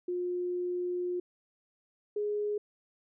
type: tone pair in turn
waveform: sine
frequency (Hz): 356.8 / 416.3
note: F4 / G#4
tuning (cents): +37 / +4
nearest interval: minor third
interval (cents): 267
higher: second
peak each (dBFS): -30 / -29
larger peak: second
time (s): 0.08-1.2 / 2.16-2.58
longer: first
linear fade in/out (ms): 5
effects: none